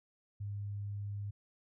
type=tone; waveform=sine; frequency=101.7 Hz; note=G#2; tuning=36 cents flat; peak=-37 dBFS; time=0.4-1.31 s; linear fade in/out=10 ms; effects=none